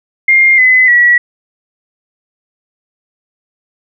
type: tone with pitch steps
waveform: sine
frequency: 2117 / 2023 / 1932.3 Hz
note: C7 / B6 / B6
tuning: +20 / +41 / -38 cents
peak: -4 dBFS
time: 0.28-1.18 s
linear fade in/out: 5 ms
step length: 300 ms
effects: none